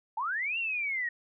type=linear two-way sweep; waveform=sine; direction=up then down; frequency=830.6 to 2794 to 1852 Hz; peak=-29 dBFS; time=0.17-1.09 s; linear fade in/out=5 ms; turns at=0.58 s; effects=none